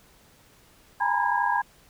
sine tone cluster, 817 / 912 / 962 / 996 / 1637 Hz, G#5 / A#5 / B5 / B5 / G#6, -29 / -38 / -46 / +14 / -25 cents, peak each -28 dBFS, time 1-1.62 s, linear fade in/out 10 ms, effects pink hiss -57 dBFS RMS until 1.89 s

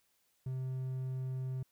triangle tone, 130 Hz, C3, 11 cents flat, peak -33 dBFS, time 0.46-1.63 s, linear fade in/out 5 ms, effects white hiss -75 dBFS RMS until 1.71 s

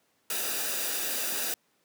white noise with comb filter, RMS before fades -31 dBFS, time 0.3-1.54 s, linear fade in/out 2 ms, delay 0.93 ms, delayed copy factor -0.55, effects pink hiss -70 dBFS RMS until 1.84 s + high-pass 200 Hz 12 dB/octave

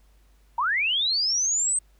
sine linear sweep, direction up, 880 to 8372 Hz, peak -21 dBFS, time 0.58-1.79 s, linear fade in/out 5 ms, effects added 50 Hz sine -55 dBFS peak until 1.99 s + pink hiss -66 dBFS RMS until 1.99 s

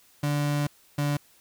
35% pulse tone pair in turn, 145.9 / 145.22 Hz, D3 / D3, -11 / -19 cents, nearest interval unison, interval 8 cents, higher first, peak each -22 dBFS, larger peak neither, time 0.23-0.67 / 0.98-1.17 s, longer first, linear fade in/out 5 ms, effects white hiss -59 dBFS RMS until 1.4 s

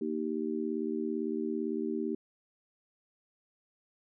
sine chord, Eb major, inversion second, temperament just, 233.3 / 311.1 / 388.9 Hz, Bb3 / Eb4 / G4, +2 / 0 / -14 cents, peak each -35 / -35 / -35 dBFS, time 0.01-2.15 s, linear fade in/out 5 ms, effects none

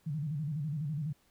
sine tone with vibrato, 149.7 Hz, D3, 33 cents sharp, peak -32 dBFS, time 0.06-1.13 s, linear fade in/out 10 ms, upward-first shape square, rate 12 Hz, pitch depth 110 cents each way, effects pink hiss -69 dBFS RMS until 1.3 s

